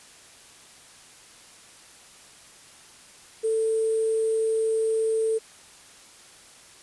sine tone with sample-and-hold, 443.9 Hz, A4, 15 cents sharp, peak -21 dBFS, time 3.43-5.39 s, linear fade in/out 20 ms, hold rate 8820 Hz, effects white hiss -50 dBFS RMS until 6.82 s + resampled to 24000 Hz

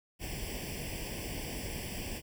pink noise with comb filter, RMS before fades -39 dBFS, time 0.19-2.22 s, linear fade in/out 50 ms, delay 0.38 ms, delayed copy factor +1, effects none

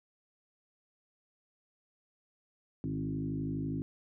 sine tone with frequency modulation, 209.6 Hz, G#3, 16 cents sharp, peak -32 dBFS, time 2.84-3.82 s, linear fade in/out 0 ms, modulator 52.1 Hz, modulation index 2.1, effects none

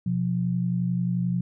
sine tone pair together, 126.06 / 177.4 Hz, B2 / F3, +36 / +27 cents, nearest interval tritone, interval 591 cents, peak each -27 / -24 dBFS, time 0.06-1.41 s, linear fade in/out 5 ms, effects none

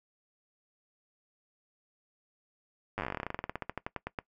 slowing click train, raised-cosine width 0.5 ms, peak -19 dBFS, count 29, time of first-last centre 2.98-4.188 s, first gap 9 ms, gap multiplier 1.1, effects noise-tail reverb RT60 0.1 s tail -20 dB re dry

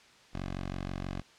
10% pulse tone, 46.24 Hz, F#1, in tune, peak -27 dBFS, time 0.33-1.22 s, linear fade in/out 20 ms, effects white hiss -58 dBFS RMS until 1.38 s + low-pass 5000 Hz 12 dB/octave

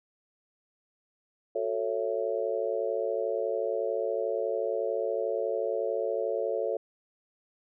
sine chord, F# minor seventh, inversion none, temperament just, 370 / 444 / 555 / 666 Hz, F#4 / A4 / C#5 / E5, 0 / +16 / +2 / +18 cents, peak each -36 / -31 / -31 / -35 dBFS, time 1.55-6.77 s, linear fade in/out 5 ms, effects none

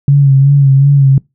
sine tone with vibrato, 138.59 Hz, C#3, in tune, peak -3 dBFS, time 0.08-1.18 s, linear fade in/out 2 ms, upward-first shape sine, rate 2.7 Hz, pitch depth 46 cents each way, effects noise-tail reverb RT60 0.2 s tail -24 dB re dry

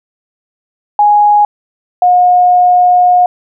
sine tone pair in turn, 830 / 719.3 Hz, G#5 / F#5, -1 / -49 cents, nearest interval major second, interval 248 cents, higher first, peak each -4 dBFS, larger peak neither, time 0.99-1.45 / 2.02-3.26 s, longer second, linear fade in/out 2 ms, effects none

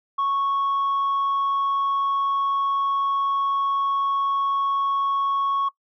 sine tone, 1106 Hz, C#6, 4 cents flat, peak -18 dBFS, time 0.18-5.69 s, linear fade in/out 10 ms, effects noise-tail reverb RT60 0.1 s tail -20 dB re dry + tanh soft clip ceiling -18 dBFS

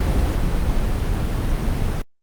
brown noise with level steps, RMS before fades -18 / -20 dBFS, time 0-2.02 s, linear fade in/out 5 ms, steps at 0.35 s, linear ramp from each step 5 ms, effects Opus 32 kbps

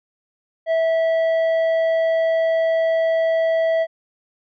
sine tone with tanh clipping, 653 Hz, E5, 17 cents flat, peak -17 dBFS, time 0.66-3.87 s, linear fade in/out 50 ms, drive 7 dB, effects none

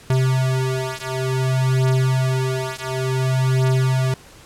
square beating tone pair, 130 / 130.56 Hz, C3 / C3, -11 / -3 cents, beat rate 0.56 Hz, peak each -21 dBFS, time 0.1-4.14 s, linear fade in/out 2 ms, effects pink hiss -45 dBFS RMS until 4.45 s + low-pass 11000 Hz 12 dB/octave

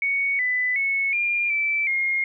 sine tone with pitch steps, 2228 / 1998 / 2202 / 2403 / 2324 / 2139 Hz, C#7 / B6 / C#7 / D7 / D7 / C7, +8 / +20 / -12 / +39 / -19 / +38 cents, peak -20 dBFS, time 0.02-2.24 s, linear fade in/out 2 ms, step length 370 ms, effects none

